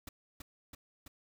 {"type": "noise with echo", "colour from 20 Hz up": "pink", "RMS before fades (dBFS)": -44, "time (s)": [0.07, 0.09], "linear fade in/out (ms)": 5, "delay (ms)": 330, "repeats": 3, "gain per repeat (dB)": -2, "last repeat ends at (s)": 1.08, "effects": []}